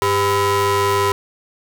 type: ring-modulated tone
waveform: 35% pulse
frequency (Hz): 301.1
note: D4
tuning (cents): +43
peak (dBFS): -10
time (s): 0.02-1.12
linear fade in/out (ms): 0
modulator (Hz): 700
effects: none